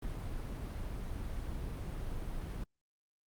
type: noise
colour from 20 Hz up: brown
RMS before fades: -39 dBFS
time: 0.02-2.64 s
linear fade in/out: 5 ms
effects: Opus 32 kbps